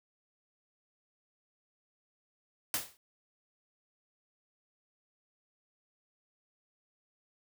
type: noise with exponential decay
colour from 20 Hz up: white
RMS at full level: -29 dBFS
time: 2.74-2.97 s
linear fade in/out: 1 ms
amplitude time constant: 48 ms
effects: none